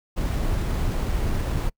brown noise with sample-and-hold, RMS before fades -24 dBFS, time 0.16-1.7 s, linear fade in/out 20 ms, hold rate 11025 Hz, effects noise-tail reverb RT60 0.1 s tail -26 dB re dry

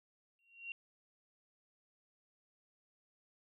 sine tone with exponential growth, 2752 Hz, F7, 26 cents flat, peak -38 dBFS, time 0.39-0.72 s, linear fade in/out 1 ms, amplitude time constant 70 ms, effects none

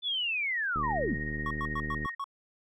sine linear sweep, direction down, 3525 to 60.8 Hz, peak -28 dBFS, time 0.02-1.18 s, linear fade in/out 50 ms
click train, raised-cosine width 3 ms, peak -25 dBFS, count 99, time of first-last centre 0.76-2.058 s, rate 75.5 Hz
sine tone with tremolo, 1864.7 Hz, A#6, in tune, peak -33 dBFS, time 0.83-2.15 s, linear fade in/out 10 ms, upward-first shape sine, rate 16 Hz, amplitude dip 55%
triangle tone bursts, 1108.7 Hz, C#6, in tune, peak -30 dBFS, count 6, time 1.46-2.242 s, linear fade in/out 2 ms, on 47 ms, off 100 ms
effects none

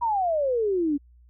sine exponential sweep, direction down, 977 to 277.2 Hz, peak -21 dBFS, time 0.01-0.98 s, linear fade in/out 20 ms, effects added 60 Hz sine -51 dBFS peak until 1.29 s

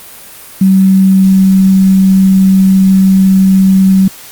sine tone with quantisation, 191 Hz, G3, 45 cents flat, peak -3 dBFS, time 0.61-4.08 s, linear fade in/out 5 ms, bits 5, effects white hiss -32 dBFS RMS until 4.31 s + Opus 32 kbps

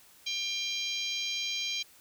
harmonic tone with a mistuned harmonic, 796 Hz, G5, 26 cents sharp, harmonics 3 / 4 / 5 / 6 / 7 / 8, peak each -37 / -35 / -37 / -41 / -43 / -42 dBFS, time 0.26-1.83 s, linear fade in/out 10 ms, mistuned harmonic 8, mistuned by +20 cents, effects white hiss -58 dBFS RMS until 2 s

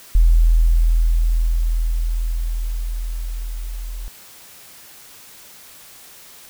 sine tone with level ramp, 41.2 Hz, E1, in tune, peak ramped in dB -8 to -26 dBFS, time 0.15-4.08 s, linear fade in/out 0 ms, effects white hiss -43 dBFS RMS until 6.49 s

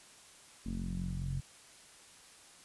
sawtooth tone with low-pass filter sweep, 45.04 Hz, F#1, 46 cents flat, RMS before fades -37 dBFS, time 0.65-1.41 s, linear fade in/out 20 ms, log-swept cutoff 240 to 130 Hz, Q 5.6, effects white hiss -57 dBFS RMS until 2.64 s + resampled to 24000 Hz

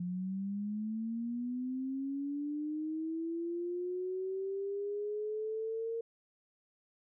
sine linear sweep, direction up, 175.3 to 461.1 Hz, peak -34 dBFS, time 0-6.01 s, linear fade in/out 5 ms, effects none

